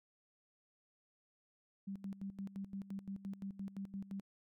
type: tone with tremolo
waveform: sine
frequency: 196 Hz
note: G3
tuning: in tune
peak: -40 dBFS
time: 1.87-4.21 s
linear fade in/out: 10 ms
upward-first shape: square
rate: 5.8 Hz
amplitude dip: 80%
effects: none